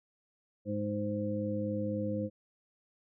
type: harmonic tone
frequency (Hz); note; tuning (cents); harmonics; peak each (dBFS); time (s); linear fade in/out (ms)
103.83; G#2; 0; 1 / 2 / 3 / 5; -38 / -35 / -38 / -36; 0.65-2.3; 50
effects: none